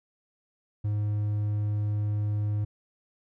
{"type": "tone", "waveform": "triangle", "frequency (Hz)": 104.5, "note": "G#2", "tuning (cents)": 11, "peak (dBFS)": -23, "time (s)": [0.84, 2.65], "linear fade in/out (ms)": 10, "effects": []}